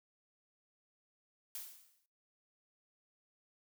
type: noise with exponential decay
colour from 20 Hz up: blue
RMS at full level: -42 dBFS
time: 1.55-2.06 s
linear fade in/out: 1 ms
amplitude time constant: 110 ms
effects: noise-tail reverb RT60 0.4 s tail -21 dB re dry